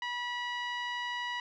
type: tone with low-pass filter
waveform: 10% pulse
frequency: 972 Hz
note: B5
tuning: 28 cents flat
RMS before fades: -36 dBFS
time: 0.02-1.4 s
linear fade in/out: 2 ms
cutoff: 2400 Hz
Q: 1.1
effects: none